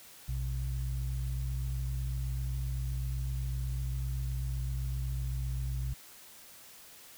sine tone pair together, 60.64 / 128.5 Hz, B1 / C3, -31 / -31 cents, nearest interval octave + minor second, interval 1300 cents, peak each -32 / -35 dBFS, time 0.28-5.94 s, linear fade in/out 10 ms, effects tanh soft clip ceiling -24 dBFS + white hiss -53 dBFS RMS until 7.17 s

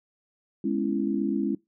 sine chord, C# minor seventh, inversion second, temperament just, 207.9 / 249.5 / 277.2 / 332.6 Hz, G#3 / B3 / C#4 / E4, +2 / +18 / 0 / +16 cents, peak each -28 / -34 / -28 / -29 dBFS, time 0.64-1.55 s, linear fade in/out 5 ms, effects noise-tail reverb RT60 0.2 s tail -22 dB re dry

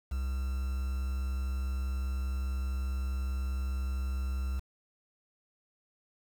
triangle tone with quantisation, 65.2 Hz, C2, 5 cents flat, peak -28 dBFS, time 0.11-4.6 s, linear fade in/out 10 ms, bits 8, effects none

